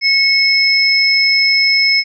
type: tone pair together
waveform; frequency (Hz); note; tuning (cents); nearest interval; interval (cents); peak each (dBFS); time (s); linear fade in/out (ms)
sine; 2193 / 5183; C#7 / E8; -19 / -30; octave + minor third; 1489; -12; 0.01-2.04; 50
effects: none